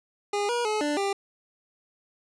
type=tone with pitch steps; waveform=25% pulse; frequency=408.9 / 479.1 / 427.2 / 294.7 / 396.7 Hz; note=G#4 / A#4 / G#4 / D4 / G4; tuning=-27 / +47 / +49 / +6 / +21 cents; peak=-21 dBFS; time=0.33-1.13 s; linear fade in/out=5 ms; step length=160 ms; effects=resampled to 22050 Hz